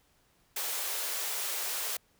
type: high-pass noise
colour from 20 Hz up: white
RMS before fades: -34 dBFS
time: 0.56-1.97 s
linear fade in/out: 5 ms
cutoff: 380 Hz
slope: 48 dB/octave
effects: pink hiss -68 dBFS RMS until 2.19 s